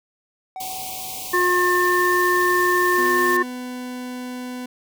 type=tone with exponential decay; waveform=triangle; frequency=753 Hz; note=F#5; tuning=30 cents sharp; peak=-27 dBFS; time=0.56-3.05 s; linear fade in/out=1 ms; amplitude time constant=540 ms
type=band-stop noise; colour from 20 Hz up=white; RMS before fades=-32 dBFS; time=0.6-3.37 s; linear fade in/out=5 ms; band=1100 to 2200 Hz; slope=96 dB/octave
type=harmonic tone; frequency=358.1 Hz; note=F4; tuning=43 cents sharp; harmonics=1 / 3 / 5; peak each=-20 / -20 / -20 dBFS; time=1.33-3.43 s; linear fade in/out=10 ms
type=tone; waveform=40% pulse; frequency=250 Hz; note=B3; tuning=21 cents sharp; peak=-28 dBFS; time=2.98-4.66 s; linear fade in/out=5 ms
effects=none